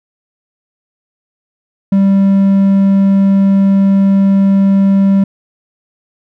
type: tone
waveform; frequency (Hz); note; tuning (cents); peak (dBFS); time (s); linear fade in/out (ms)
triangle; 195.8; G3; -2; -4; 1.92-5.24; 5
effects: none